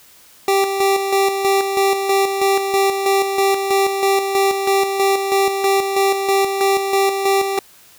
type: tone with tremolo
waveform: 25% pulse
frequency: 391.6 Hz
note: G4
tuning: 2 cents flat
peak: -9 dBFS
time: 0.48-7.59 s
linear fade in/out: 2 ms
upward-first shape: square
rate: 3.1 Hz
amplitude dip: 50%
effects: white hiss -47 dBFS RMS until 7.98 s